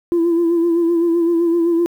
sine tone with vibrato, 338.4 Hz, E4, 45 cents sharp, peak -11 dBFS, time 0.12-1.86 s, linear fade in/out 0 ms, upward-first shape sine, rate 7.8 Hz, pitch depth 42 cents each way, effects tanh soft clip ceiling -10 dBFS + 8-bit

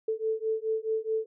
sine beating tone pair, 438.8 / 443.5 Hz, A4 / A4, -5 / +14 cents, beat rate 4.7 Hz, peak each -30 dBFS, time 0.08-1.26 s, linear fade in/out 5 ms, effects none

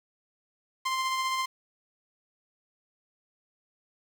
sawtooth tone with tremolo, 1046.5 Hz, C6, in tune, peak -22 dBFS, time 0.85-1.46 s, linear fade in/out 10 ms, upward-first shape sine, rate 15 Hz, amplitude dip 30%, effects low-pass 8000 Hz 12 dB/octave + 8-bit

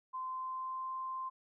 sine tone with pitch glide, 1034 to 1044.2 Hz, C6 to C6, -21 to -4 cents, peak -37 dBFS, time 0.13-1.3 s, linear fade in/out 20 ms, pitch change +17 cents, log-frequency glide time 0.27-0.92 s, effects none

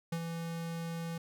square tone with ADSR envelope, 166.7 Hz, E3, 20 cents sharp, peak -32 dBFS, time 0.12-1.18 s, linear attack 6 ms, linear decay 64 ms, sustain -5 dB, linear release 5 ms, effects none

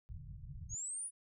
white low-pass noise, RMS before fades -48 dBFS, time 0.09-0.75 s, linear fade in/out 0 ms, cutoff 150 Hz, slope 48 dB/octave
sine linear sweep, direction up, 6400 to 9930 Hz, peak -39 dBFS, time 0.69-1.11 s, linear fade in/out 50 ms
effects none

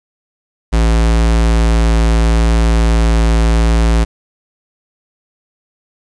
square tone, 56.2 Hz, A1, 37 cents sharp, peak -9 dBFS, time 0.72-4.05 s, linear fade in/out 20 ms, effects resampled to 22050 Hz + 7-bit

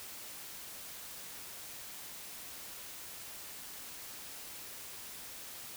silence, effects white hiss -47 dBFS RMS until 5.76 s

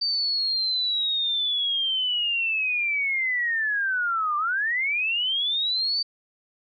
sine linear two-way sweep, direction down then up, 4625 to 1172 to 4625 Hz, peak -22 dBFS, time 0.01-6.03 s, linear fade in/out 10 ms, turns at 4.37 s, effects none

